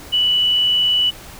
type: tone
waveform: sine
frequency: 2960 Hz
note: F#7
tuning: in tune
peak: -13 dBFS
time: 0.12-1.11 s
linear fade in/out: 20 ms
effects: pink hiss -38 dBFS RMS until 1.39 s